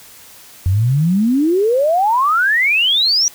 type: exponential sweep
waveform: sine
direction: up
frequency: 87.31 to 5920 Hz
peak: -11 dBFS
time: 0.66-3.28 s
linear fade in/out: 0 ms
effects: white hiss -41 dBFS RMS until 3.34 s